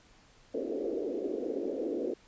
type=band-pass noise; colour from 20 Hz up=white; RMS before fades=-34 dBFS; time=0.54-2.14 s; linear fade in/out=5 ms; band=260 to 520 Hz; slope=48 dB/octave; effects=pink hiss -61 dBFS RMS until 2.27 s + resampled to 16000 Hz